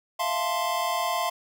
square chord, F major seventh, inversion third, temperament equal, 659.3 / 698.5 / 880 / 1046.5 Hz, E5 / F5 / A5 / C6, 0 / 0 / 0 / 0 cents, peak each -34 / -30 / -34 / -29 dBFS, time 0.19-1.3 s, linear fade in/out 10 ms, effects none

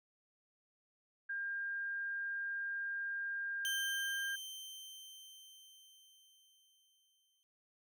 sine tone, 1604 Hz, G6, 39 cents sharp, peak -37 dBFS, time 1.29-4.36 s, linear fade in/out 10 ms
sawtooth tone with exponential decay, 3110 Hz, G7, 14 cents flat, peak -33 dBFS, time 3.65-7.43 s, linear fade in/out 0 ms, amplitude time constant 820 ms
effects none

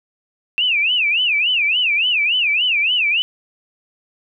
sine tone with vibrato, 2637 Hz, E7, in tune, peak -14 dBFS, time 0.58-3.22 s, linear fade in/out 0 ms, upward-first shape sine, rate 3.5 Hz, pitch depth 240 cents each way, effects none

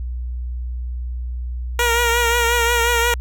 10% pulse tone with vibrato, 472.1 Hz, A#4, 22 cents sharp, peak -7 dBFS, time 1.79-3.14 s, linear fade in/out 2 ms, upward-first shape triangle, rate 5.6 Hz, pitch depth 45 cents each way, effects added 61 Hz sine -23 dBFS peak until 3.2 s

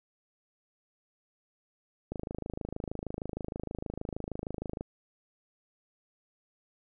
click train, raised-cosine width 2 ms, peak -22 dBFS, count 72, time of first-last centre 2.12-4.809 s, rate 26.4 Hz, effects none

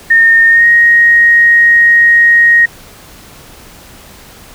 sine tone with pitch glide, 1830 to 1873.9 Hz, A#6 to A#6, -32 to +9 cents, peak -3 dBFS, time 0.1-2.66 s, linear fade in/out 10 ms, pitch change +41 cents, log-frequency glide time 0.49-0.67 s, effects pink hiss -36 dBFS RMS until 4.54 s

